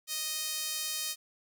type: tone with high-pass filter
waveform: sawtooth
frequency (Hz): 622.3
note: D#5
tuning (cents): 0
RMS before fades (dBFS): -35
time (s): 0.07-1.16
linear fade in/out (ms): 50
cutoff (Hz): 4400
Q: 0.81
effects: none